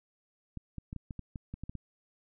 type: clicks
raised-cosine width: 5 ms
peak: -27 dBFS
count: 11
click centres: 0.573 / 0.783 / 0.929 / 0.963 / 1.108 / 1.193 / 1.358 / 1.54 / 1.636 / 1.695 / 1.753 s
effects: none